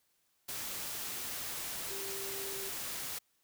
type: tone in noise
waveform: sine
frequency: 392 Hz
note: G4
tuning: in tune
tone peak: -44 dBFS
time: 1.9-2.7 s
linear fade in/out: 10 ms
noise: white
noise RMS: -40 dBFS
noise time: 0.48-3.19 s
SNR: -7 dB
effects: white hiss -75 dBFS RMS until 3.43 s